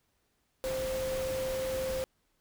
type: tone in noise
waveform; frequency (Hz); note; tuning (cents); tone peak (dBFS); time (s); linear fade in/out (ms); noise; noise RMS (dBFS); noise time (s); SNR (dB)
sine; 523.3; C5; 0; -31; 0.64-2.04; 0; pink; -40; 0.64-2.04; +6
effects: pink hiss -75 dBFS RMS until 2.4 s